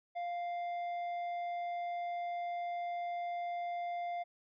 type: tone with tanh clipping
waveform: triangle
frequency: 698.5 Hz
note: F5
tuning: in tune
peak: -37 dBFS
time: 0.15-4.24 s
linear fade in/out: 20 ms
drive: 11 dB
effects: none